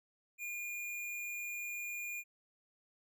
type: tone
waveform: square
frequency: 2422 Hz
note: D#7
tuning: 47 cents flat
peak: -40 dBFS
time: 0.38-2.24 s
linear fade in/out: 50 ms
effects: none